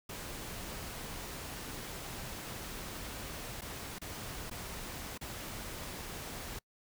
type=noise with dropouts; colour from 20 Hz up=pink; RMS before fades=-43 dBFS; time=0.09-6.59 s; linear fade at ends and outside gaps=5 ms; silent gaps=3.611-3.618 / 3.986-4.015 / 4.499-4.511 / 5.178-5.211 s; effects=noise-tail reverb RT60 0.1 s tail -25 dB re dry